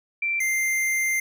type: tone pair in turn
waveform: sine / square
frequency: 2349 / 2093 Hz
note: D7 / C7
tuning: 0 / 0 cents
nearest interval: major second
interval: 200 cents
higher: first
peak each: -22 dBFS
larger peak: neither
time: 0.22-0.4 / 0.4-1.2 s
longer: second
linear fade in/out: 5 ms
effects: none